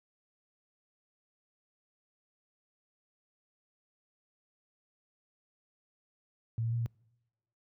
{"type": "tone with pitch steps", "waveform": "sine", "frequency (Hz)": [114, 114.9, 117.7, 116.1], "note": ["A#2", "A#2", "A#2", "A#2"], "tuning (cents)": [-38, -25, 17, -7], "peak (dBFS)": -29, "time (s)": [6.58, 6.86], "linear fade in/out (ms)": 0, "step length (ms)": 70, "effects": ["noise-tail reverb RT60 1.0 s tail -26 dB re dry", "high-pass 60 Hz 12 dB/octave"]}